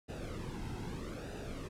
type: noise with flanger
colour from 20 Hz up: brown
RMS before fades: -42 dBFS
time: 0.08-1.69 s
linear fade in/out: 20 ms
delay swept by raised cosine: 0.91 to 1.74 ms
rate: 0.8 Hz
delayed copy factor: -0.7
effects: low-pass 11000 Hz 12 dB/octave